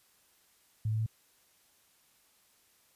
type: tone with pitch steps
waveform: sine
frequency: 108.5 / 109.7 / 110.91 Hz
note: A2 / A2 / A2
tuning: -24 / -5 / +14 cents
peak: -28 dBFS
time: 0.85-1.063 s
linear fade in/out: 5 ms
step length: 71 ms
effects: white hiss -67 dBFS RMS until 2.95 s + resampled to 32000 Hz